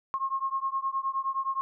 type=beating tone pair; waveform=sine; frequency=1073 / 1082.6 Hz; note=C6 / C#6; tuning=+43 / -41 cents; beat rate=9.6 Hz; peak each=-30 / -31 dBFS; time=0.14-1.61 s; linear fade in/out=0 ms; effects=none